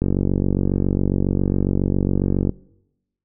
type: click train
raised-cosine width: 3 ms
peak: -6 dBFS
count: 118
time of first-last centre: 0.02-2.494 s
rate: 47.3 Hz
effects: noise-tail reverb RT60 0.9 s tail -23 dB re dry